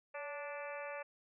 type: harmonic tone with a mistuned harmonic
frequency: 292.3 Hz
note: D4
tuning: 8 cents flat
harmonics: 2 / 3 / 4 / 5 / 6 / 7 / 8 / 9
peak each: -44 / -50 / -51 / -53 / -51 / -55 / -52 / -54 dBFS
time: 0.14-1.03 s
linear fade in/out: 10 ms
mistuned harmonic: 2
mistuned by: -42 cents
effects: none